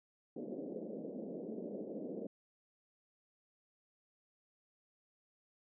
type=band-pass noise; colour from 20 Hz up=pink; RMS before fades=-44 dBFS; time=0.36-2.27 s; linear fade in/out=5 ms; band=190 to 580 Hz; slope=48 dB/octave; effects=none